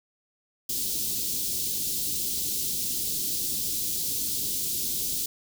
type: band-stop noise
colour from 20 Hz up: white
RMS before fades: -29 dBFS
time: 0.69-5.26 s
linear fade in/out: 5 ms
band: 380 to 3700 Hz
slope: 24 dB/octave
effects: none